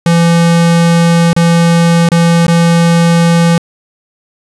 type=tone with dropouts; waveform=square; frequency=169 Hz; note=E3; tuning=43 cents sharp; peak=-6 dBFS; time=0.06-3.58 s; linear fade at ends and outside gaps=2 ms; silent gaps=1.331-1.364 / 2.089-2.117 / 2.467-2.48 s; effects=resampled to 24000 Hz + 8-bit